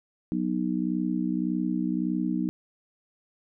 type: harmonic tone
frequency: 61.74 Hz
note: B1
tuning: in tune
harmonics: 3 / 4 / 5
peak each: -29 / -29 / -29 dBFS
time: 0.32-2.49 s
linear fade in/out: 0 ms
effects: none